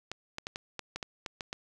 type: clicks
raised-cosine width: 0.2 ms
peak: -19 dBFS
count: 10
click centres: 0.116 / 0.384 / 0.469 / 0.559 / 0.793 / 0.96 / 1.028 / 1.262 / 1.408 / 1.529 s
effects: none